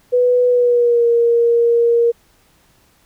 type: tone with pitch glide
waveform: sine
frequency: 493.9 to 469.2 Hz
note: B4 to A#4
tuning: 0 to +11 cents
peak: -10 dBFS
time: 0.12-2.12 s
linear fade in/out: 20 ms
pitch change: -89 cents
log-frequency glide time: 0.48-1.06 s
effects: pink hiss -55 dBFS RMS until 3.05 s